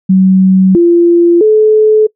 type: tone with pitch steps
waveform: sine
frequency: 188.7 / 343.5 / 431.2 Hz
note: F#3 / F4 / A4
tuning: +34 / -29 / -35 cents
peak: -3 dBFS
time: 0.09-2.07 s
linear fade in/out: 10 ms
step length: 660 ms
effects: noise-tail reverb RT60 0.1 s tail -23 dB re dry